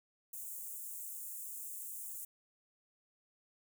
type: high-pass noise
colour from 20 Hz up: white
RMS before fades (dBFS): -45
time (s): 0.33-2.25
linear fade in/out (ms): 5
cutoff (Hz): 7100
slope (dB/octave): 48
effects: none